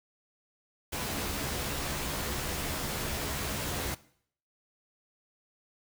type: noise with comb filter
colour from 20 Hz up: pink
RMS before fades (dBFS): -34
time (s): 0.92-3.95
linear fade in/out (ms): 10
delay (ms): 14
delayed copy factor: +0.6
effects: noise-tail reverb RT60 0.6 s tail -19 dB re dry